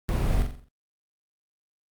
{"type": "noise with echo", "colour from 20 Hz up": "brown", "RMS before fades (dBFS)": -24, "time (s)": [0.09, 0.42], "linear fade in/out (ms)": 0, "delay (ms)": 44, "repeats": 6, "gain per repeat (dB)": -6, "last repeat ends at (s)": 0.684, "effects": ["Opus 32 kbps"]}